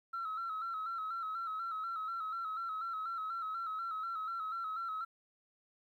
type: tone with vibrato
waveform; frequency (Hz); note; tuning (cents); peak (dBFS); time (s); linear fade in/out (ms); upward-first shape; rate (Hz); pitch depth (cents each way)
sine; 1318.5; E6; 0; -35; 0.13-5.05; 10; square; 4.1; 50
effects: tanh soft clip ceiling -33 dBFS + 12-bit